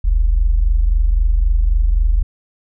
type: tone pair together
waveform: sine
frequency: 40.51 / 64.3 Hz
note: E1 / C2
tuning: -29 / -30 cents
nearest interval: minor sixth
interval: 799 cents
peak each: -11 / -20 dBFS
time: 0.04-2.23 s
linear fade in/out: 10 ms
effects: none